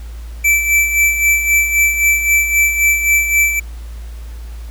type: tone with tremolo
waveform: square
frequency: 2324 Hz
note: D7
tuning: 19 cents flat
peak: -9 dBFS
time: 0.44-3.6 s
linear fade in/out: 10 ms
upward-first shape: sine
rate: 3.8 Hz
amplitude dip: 60%
effects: added 57 Hz sine -26 dBFS peak until 4.7 s + pink hiss -44 dBFS RMS until 4.7 s